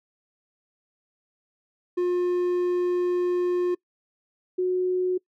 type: tone pair in turn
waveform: triangle / sine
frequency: 356.5 / 365.9 Hz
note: F4 / F#4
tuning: +36 / -19 cents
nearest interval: unison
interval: 45 cents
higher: second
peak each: -19 / -21 dBFS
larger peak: first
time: 1.97-3.75 / 4.58-5.18 s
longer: first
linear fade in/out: 10 ms
effects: noise-tail reverb RT60 0.1 s tail -24 dB re dry